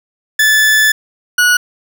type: tone pair in turn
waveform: 40% pulse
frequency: 1739 / 1462.3 Hz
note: A6 / F#6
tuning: -21 / -21 cents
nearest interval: minor third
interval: 300 cents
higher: first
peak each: -7 dBFS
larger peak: neither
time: 0.39-0.92 / 1.38-1.57 s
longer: first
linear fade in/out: 5 ms
effects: none